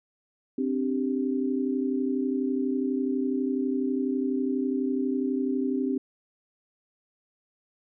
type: chord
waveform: sine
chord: C suspended second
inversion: none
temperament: equal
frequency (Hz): 261.6 / 293.7 / 392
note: C4 / D4 / G4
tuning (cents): 0 / 0 / 0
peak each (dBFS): -26 / -31 / -31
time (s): 0.58-5.98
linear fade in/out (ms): 5
effects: none